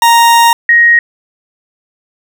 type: tone pair in turn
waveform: 40% pulse / sine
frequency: 932.3 / 1878.7 Hz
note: A#5 / A#6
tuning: 0 / +13 cents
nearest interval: octave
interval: 1213 cents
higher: second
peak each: -3 dBFS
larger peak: neither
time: 0.02-0.53 / 0.69-0.99 s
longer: first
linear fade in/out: 2 ms
effects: none